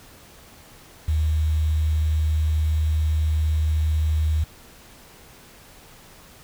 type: tone with quantisation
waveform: sine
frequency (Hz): 77.78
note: D#2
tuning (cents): 0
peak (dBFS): -18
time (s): 1.08-4.44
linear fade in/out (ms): 5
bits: 7
effects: pink hiss -48 dBFS RMS until 6.43 s